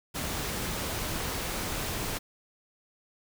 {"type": "noise", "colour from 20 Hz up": "pink", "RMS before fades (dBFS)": -33, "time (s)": [0.14, 2.19], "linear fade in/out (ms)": 20, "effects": []}